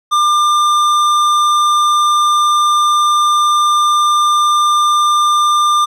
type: tone with tanh clipping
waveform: triangle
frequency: 1197 Hz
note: D6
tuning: 33 cents sharp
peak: -11 dBFS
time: 0.11-5.86 s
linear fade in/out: 20 ms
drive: 18 dB
effects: none